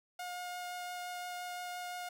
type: tone with vibrato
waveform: sawtooth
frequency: 716 Hz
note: F5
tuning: 43 cents sharp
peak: -36 dBFS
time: 0.19-2.09 s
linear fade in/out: 5 ms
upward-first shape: triangle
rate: 5.8 Hz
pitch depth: 9 cents each way
effects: 12-bit

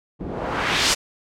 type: noise with low-pass filter sweep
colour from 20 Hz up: white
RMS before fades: -23 dBFS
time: 0.19-0.95 s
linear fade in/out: 20 ms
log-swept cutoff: 260 to 7200 Hz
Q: 1.1
effects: none

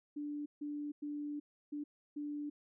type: tone bursts at uneven times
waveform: sine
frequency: 293.5 Hz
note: D4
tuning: 1 cent flat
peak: -38 dBFS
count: 5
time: 0.16-0.46 / 0.61-0.92 / 1.02-1.4 / 1.72-1.84 / 2.16-2.5 s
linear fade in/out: 10 ms
effects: none

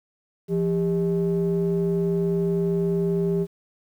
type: ring-modulated tone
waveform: triangle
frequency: 114.2 Hz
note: A#2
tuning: 35 cents flat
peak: -15 dBFS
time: 0.48-3.47 s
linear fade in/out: 50 ms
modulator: 285 Hz
effects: high-pass 60 Hz 12 dB/octave + 9-bit

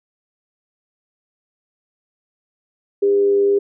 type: tone with frequency modulation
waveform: sine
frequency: 401.6 Hz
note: G4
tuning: 42 cents sharp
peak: -12 dBFS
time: 3.02-3.59 s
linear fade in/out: 10 ms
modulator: 102 Hz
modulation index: 0.22
effects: none

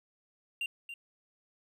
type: tone with echo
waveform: triangle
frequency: 2776 Hz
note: F7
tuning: 11 cents flat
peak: -30 dBFS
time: 0.61-0.66 s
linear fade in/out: 2 ms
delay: 280 ms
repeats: 1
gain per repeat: -9 dB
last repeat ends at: 0.94 s
effects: none

